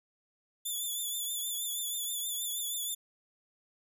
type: tone with vibrato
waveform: 5% pulse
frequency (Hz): 3481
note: A7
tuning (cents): -19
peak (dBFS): -26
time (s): 0.65-2.95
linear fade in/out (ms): 10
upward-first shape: triangle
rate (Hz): 6.3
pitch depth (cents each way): 64
effects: none